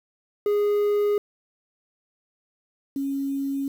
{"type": "tone pair in turn", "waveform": ["triangle", "sine"], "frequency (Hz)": [412.9, 275.6], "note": ["G#4", "C#4"], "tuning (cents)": [-10, -10], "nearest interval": "perfect fifth", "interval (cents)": 700, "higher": "first", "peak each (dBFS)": [-17, -24], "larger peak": "first", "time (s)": [[0.46, 1.18], [2.96, 3.68]], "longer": "neither", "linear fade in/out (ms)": 2, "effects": ["8-bit"]}